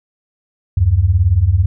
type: beating tone pair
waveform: sine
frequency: 76.8 / 94.8 Hz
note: D#2 / F#2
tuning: -22 / +43 cents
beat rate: 18 Hz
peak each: -14 / -11 dBFS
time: 0.77-1.66 s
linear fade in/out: 5 ms
effects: none